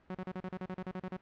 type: tone bursts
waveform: sawtooth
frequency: 185 Hz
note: F#3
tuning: in tune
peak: -33 dBFS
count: 13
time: 0.1-1.167 s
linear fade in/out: 2 ms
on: 47 ms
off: 38 ms
effects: pink hiss -65 dBFS RMS until 1.21 s + low-pass 2000 Hz 12 dB/octave

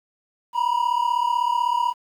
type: tone pair together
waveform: triangle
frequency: 947 / 983 Hz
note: A#5 / B5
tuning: +27 / -8 cents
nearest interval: minor second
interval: 65 cents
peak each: -20 dBFS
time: 0.53-1.94 s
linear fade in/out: 50 ms
effects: 9-bit

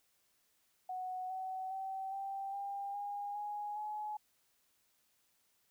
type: tone with pitch steps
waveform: sine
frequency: 740 / 754.2 / 768.8 / 783.5 / 798.6 / 814 / 829.7 / 845.6 Hz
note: F#5 / F#5 / G5 / G5 / G5 / G#5 / G#5 / G#5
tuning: 0 / +33 / -34 / -1 / +32 / -35 / -2 / +31 cents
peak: -38 dBFS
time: 0.89-4.17 s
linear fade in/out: 5 ms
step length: 410 ms
effects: white hiss -75 dBFS RMS until 5.7 s

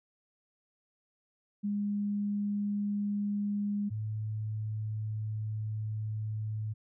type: tone pair in turn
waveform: sine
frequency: 204.5 / 108.03 Hz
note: G#3 / A2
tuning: -26 / -31 cents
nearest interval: major seventh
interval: 1105 cents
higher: first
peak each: -29 / -32 dBFS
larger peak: first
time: 1.63-3.9 / 3.9-6.74 s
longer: second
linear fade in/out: 20 ms
effects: none

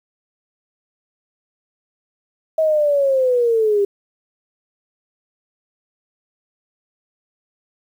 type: linear sweep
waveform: sine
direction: down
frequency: 642 to 396.1 Hz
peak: -13 dBFS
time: 2.58-3.85 s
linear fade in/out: 5 ms
effects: 8-bit

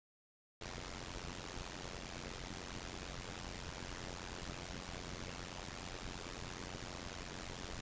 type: noise with amplitude modulation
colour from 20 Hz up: pink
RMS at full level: -42 dBFS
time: 0.61-7.81 s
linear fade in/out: 5 ms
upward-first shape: sine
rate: 89.3 Hz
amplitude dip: 95%
effects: resampled to 16000 Hz

